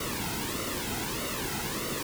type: noise with flanger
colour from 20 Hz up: pink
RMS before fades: -33 dBFS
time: 0-2.03 s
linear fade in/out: 5 ms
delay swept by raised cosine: 1.2 to 1.76 ms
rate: 1.6 Hz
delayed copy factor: -0.7
effects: none